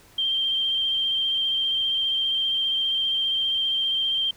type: tone with vibrato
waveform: sine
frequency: 3159 Hz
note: G7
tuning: 13 cents sharp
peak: -21 dBFS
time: 0.18-4.31 s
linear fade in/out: 5 ms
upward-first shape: square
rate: 15 Hz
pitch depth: 14 cents each way
effects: pink hiss -53 dBFS RMS until 4.36 s